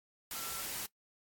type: tone in noise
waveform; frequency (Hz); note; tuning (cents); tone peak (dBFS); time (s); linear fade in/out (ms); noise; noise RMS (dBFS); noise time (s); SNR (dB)
sine; 1347; E6; +37; -47; 0.35-0.62; 2; white; -40; 0.31-0.86; -10
effects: noise-tail reverb RT60 0.1 s tail -20 dB re dry + AAC 64 kbps